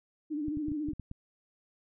sine tone with vibrato, 299.8 Hz, D4, 36 cents sharp, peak -31 dBFS, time 0.3-0.93 s, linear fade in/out 20 ms, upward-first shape sine, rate 14 Hz, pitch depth 71 cents each way
clicks, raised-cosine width 5 ms, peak -28 dBFS, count 8, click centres 0.483 / 0.572 / 0.684 / 0.718 / 0.886 / 0.933 / 0.997 / 1.114 s
effects none

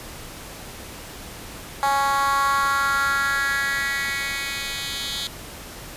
10% pulse tone with high-pass filter sweep, 277.2 Hz, C#4, in tune, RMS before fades -23 dBFS, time 1.83-5.27 s, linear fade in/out 0 ms, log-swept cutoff 860 to 3300 Hz, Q 4, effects pink hiss -38 dBFS RMS until 5.96 s + resampled to 32000 Hz

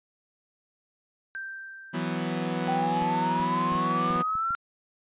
sine tone with exponential decay, 1568 Hz, G6, in tune, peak -32 dBFS, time 1.35-3.24 s, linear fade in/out 0 ms, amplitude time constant 410 ms
sawtooth chord, E suspended second, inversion none, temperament equal, 164.81 / 185 / 246.9 Hz, E3 / F#3 / B3, 0 / 0 / 0 cents, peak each -28 dBFS, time 1.93-4.23 s, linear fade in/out 20 ms
sine exponential sweep, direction up, 767 to 1382 Hz, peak -25 dBFS, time 2.68-4.55 s, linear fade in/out 0 ms
clicks, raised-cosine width 5 ms, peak -32 dBFS, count 8, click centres 3.022 / 3.402 / 3.722 / 3.752 / 4.105 / 4.161 / 4.354 / 4.507 s
effects resampled to 8000 Hz

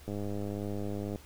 click train, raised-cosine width 2 ms, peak -24 dBFS, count 111, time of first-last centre 0.08-1.158 s, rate 102 Hz, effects added 72 Hz sine -54 dBFS peak until 1.25 s + pink hiss -55 dBFS RMS until 1.25 s

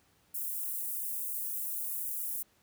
white high-pass noise, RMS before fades -36 dBFS, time 0.34-2.43 s, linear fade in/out 10 ms, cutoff 10000 Hz, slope 24 dB/octave, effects pink hiss -68 dBFS RMS until 2.62 s + high-pass 60 Hz 12 dB/octave

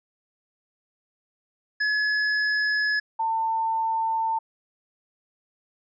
square / sine tone pair in turn, 1700 / 897.2 Hz, G#6 / A5, +40 / +34 cents, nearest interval major seventh, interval 1106 cents, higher first, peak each -22 dBFS, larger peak neither, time 1.8-3 / 3.19-4.39 s, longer neither, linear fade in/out 10 ms, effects resampled to 16000 Hz

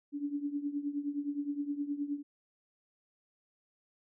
sine tone with tremolo, 287.9 Hz, D4, 34 cents flat, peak -29 dBFS, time 0.12-2.23 s, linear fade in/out 50 ms, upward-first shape triangle, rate 9.6 Hz, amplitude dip 85%, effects none

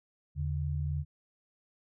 sine tone pair together, 80.6 / 143.77 Hz, E2 / D3, -38 / -36 cents, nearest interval minor seventh, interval 1002 cents, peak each -32 / -33 dBFS, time 0.35-1.05 s, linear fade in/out 50 ms, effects none

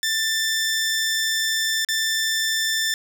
15% pulse tone with dropouts, 1776 Hz, A6, 16 cents sharp, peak -14 dBFS, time 0.03-2.94 s, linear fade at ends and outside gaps 1 ms, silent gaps 1.848-1.887 s, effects none

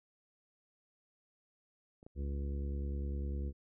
clicks, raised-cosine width 2 ms, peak -43 / -37 dBFS, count 2, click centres 2.029 / 2.065 s
harmonic tone, 70 Hz, C#2, 18 cents sharp, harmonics 1 / 2 / 3 / 4 / 5 / 6 / 7, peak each -35 / -47 / -47 / -52 / -50 / -57 / -54 dBFS, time 2.15-3.53 s, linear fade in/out 50 ms
effects none

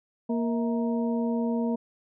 harmonic tone with a mistuned harmonic, 233.8 Hz, A#3, 5 cents sharp, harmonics 1 / 2 / 3 / 4, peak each -25 / -32 / -36 / -39 dBFS, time 0.29-1.76 s, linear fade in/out 10 ms, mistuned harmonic 3, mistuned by -130 cents, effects none

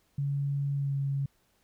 sine tone with pitch glide, 140.8 to 138.62 Hz, C#3 to C#3, +27 to 0 cents, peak -27 dBFS, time 0.18-1.26 s, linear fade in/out 5 ms, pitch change -27 cents, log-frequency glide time 0.75-0.95 s, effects pink hiss -70 dBFS RMS until 1.63 s

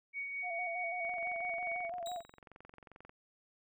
sine tone with tremolo, 2239 Hz, C#7, 17 cents sharp, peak -36 dBFS, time 0.13-1.9 s, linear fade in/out 50 ms, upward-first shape sine, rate 4.6 Hz, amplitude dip 35%
sine tone with vibrato, 698 Hz, F5, 1 cent flat, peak -38 dBFS, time 0.42-2.23 s, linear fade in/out 50 ms, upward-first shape square, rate 6 Hz, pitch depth 52 cents each way
click train, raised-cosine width 0.5 ms, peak -38 dBFS, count 47, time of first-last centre 1.05-3.094 s, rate 22.5 Hz
30% pulse tone with exponential decay, 3828 Hz, A#7, 45 cents sharp, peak -39 dBFS, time 2.06-2.39 s, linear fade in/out 1 ms, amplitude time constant 71 ms
effects none

